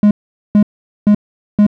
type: tone bursts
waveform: triangle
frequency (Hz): 207.7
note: G#3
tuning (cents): 0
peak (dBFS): -3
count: 4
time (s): 0.03-1.666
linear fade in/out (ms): 2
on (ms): 79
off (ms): 440
effects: none